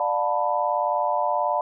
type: chord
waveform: sine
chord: B half-diminished seventh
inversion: first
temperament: just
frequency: 592.7 / 711.2 / 889 / 987.8 Hz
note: D5 / F5 / A5 / B5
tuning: +16 / +31 / +18 / 0 cents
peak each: -26 dBFS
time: 0-1.61 s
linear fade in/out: 2 ms
effects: none